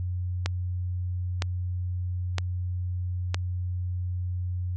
click train, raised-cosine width 0.2 ms, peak -10 dBFS, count 4, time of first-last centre 0.46-3.345 s, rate 1.04 Hz, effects added 90 Hz sine -27 dBFS peak until 4.76 s + resampled to 24000 Hz

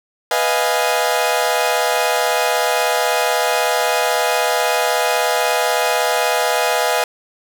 sawtooth chord, F half-diminished seventh, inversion second, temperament equal, 493.9 / 622.3 / 698.5 / 830.6 Hz, Cb5 / Eb5 / F5 / Ab5, 0 / 0 / 0 / 0 cents, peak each -17 dBFS, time 0.31-7.04 s, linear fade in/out 2 ms, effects none

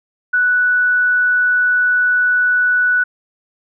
sine tone, 1480 Hz, F#6, in tune, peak -11 dBFS, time 0.33-3.04 s, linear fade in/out 10 ms, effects none

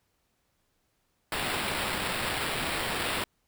white noise with sample-and-hold, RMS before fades -31 dBFS, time 1.32-3.24 s, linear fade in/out 2 ms, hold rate 6300 Hz, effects pink hiss -74 dBFS RMS until 3.47 s

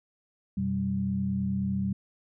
sine tone cluster, 90.1 / 124.3 / 193.8 Hz, F#2 / B2 / G3, -45 / +12 / -20 cents, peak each -35 / -34 / -27 dBFS, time 0.57-1.93 s, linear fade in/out 5 ms, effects none

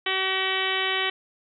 harmonic tone, 380 Hz, F#4, 46 cents sharp, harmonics 1 / 2 / 3 / 4 / 5 / 6 / 7 / 8 / 9 / 10, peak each -32 / -34 / -33 / -35 / -29 / -31 / -35 / -29 / -35 / -35 dBFS, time 0.06-1.1 s, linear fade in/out 5 ms, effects none

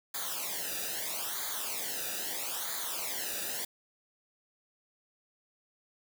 white noise with flanger, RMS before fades -36 dBFS, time 0.14-3.65 s, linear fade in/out 5 ms, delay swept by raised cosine 0.36 to 0.94 ms, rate 0.77 Hz, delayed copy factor -0.8, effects none

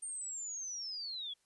sine linear sweep, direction down, 8870 to 3282 Hz, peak -39 dBFS, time 0.02-1.34 s, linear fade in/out 10 ms, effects white hiss -75 dBFS RMS until 1.45 s + resampled to 24000 Hz

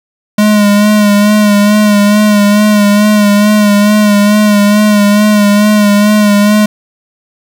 square tone with vibrato, 207.7 Hz, G#3, in tune, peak -5 dBFS, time 0.38-6.66 s, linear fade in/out 5 ms, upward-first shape sine, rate 2.3 Hz, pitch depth 34 cents each way, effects 7-bit

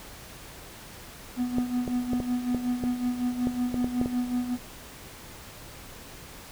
triangle tone with tremolo, 246.9 Hz, B3, in tune, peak -21 dBFS, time 1.36-4.58 s, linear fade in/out 50 ms, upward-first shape sine, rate 5.4 Hz, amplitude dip 65%
clicks, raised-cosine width 2 ms, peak -17 dBFS, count 11, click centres 1.584 / 1.878 / 2.133 / 2.202 / 2.547 / 2.838 / 3.471 / 3.743 / 3.844 / 4.014 / 4.059 s
effects pink hiss -45 dBFS RMS until 6.51 s

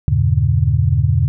sine chord, E diminished seventh, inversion none, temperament just, 82.41 / 98.89 / 118.67 / 142.4 Hz, E2 / G2 / Bb2 / Db3, 0 / +16 / +31 / +47 cents, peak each -17 dBFS, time 0.08-1.28 s, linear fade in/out 0 ms, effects none

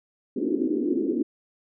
pink band-pass noise, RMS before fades -25 dBFS, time 0.36-1.23 s, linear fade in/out 10 ms, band 250 to 380 Hz, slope 48 dB/octave, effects none

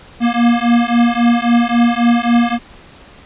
square beating tone pair, 235 / 238.7 Hz, A#3 / A#3, +14 / +41 cents, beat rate 3.7 Hz, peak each -14 dBFS, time 0.2-2.59 s, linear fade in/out 50 ms, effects pink hiss -41 dBFS RMS until 3.25 s + resampled to 8000 Hz

